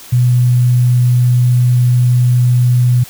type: tone with sample-and-hold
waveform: sine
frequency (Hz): 123.47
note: B2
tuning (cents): 0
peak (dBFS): -7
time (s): 0.12-3.04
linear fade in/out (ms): 10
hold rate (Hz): 11025
effects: white hiss -35 dBFS RMS until 3.09 s